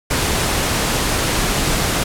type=noise; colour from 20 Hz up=pink; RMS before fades=-18 dBFS; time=0.1-2.04 s; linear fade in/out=10 ms; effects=low-pass 12000 Hz 12 dB/octave